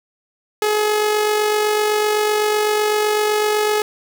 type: tone with amplitude modulation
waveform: sawtooth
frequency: 423.4 Hz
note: G#4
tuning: 33 cents sharp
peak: -10 dBFS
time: 0.62-3.82 s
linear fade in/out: 2 ms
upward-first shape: sine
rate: 47.9 Hz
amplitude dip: 35%
effects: none